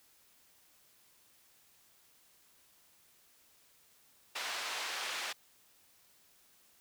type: band-pass noise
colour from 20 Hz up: white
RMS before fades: -39 dBFS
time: 4.35-5.33 s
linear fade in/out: 10 ms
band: 650 to 3900 Hz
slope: 12 dB/octave
effects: white hiss -66 dBFS RMS until 6.8 s